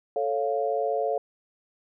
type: chord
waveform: sine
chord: A augmented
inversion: none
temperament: equal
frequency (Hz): 440 / 554.4 / 698.5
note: A4 / C#5 / E#5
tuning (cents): 0 / 0 / 0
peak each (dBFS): -28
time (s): 0.16-1.18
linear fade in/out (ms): 2
effects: none